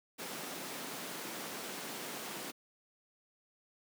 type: high-pass noise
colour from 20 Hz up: pink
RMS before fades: -43 dBFS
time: 0.18-2.52 s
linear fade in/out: 20 ms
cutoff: 190 Hz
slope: 24 dB/octave
effects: none